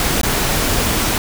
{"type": "noise with dropouts", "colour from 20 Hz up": "pink", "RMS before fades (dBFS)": -17, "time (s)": [0, 1.18], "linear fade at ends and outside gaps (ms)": 1, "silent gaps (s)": [0.214, 0.232], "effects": []}